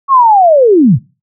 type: linear sweep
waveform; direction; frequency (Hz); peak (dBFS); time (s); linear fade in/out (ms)
sine; down; 1120 to 96.7; -3; 0.08-0.99; 50
effects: noise-tail reverb RT60 0.3 s tail -21 dB re dry